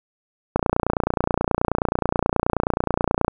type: click train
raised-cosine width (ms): 1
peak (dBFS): -4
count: 81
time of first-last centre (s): 0.56-3.281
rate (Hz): 29.4
effects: none